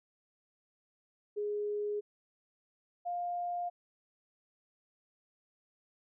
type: tone pair in turn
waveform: sine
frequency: 415.3 / 703.7 Hz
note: G#4 / F5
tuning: 0 / +13 cents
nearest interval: major sixth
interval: 913 cents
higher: second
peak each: -32 / -33 dBFS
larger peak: first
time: 1.36-2.01 / 3.05-3.7 s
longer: neither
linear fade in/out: 20 ms
effects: none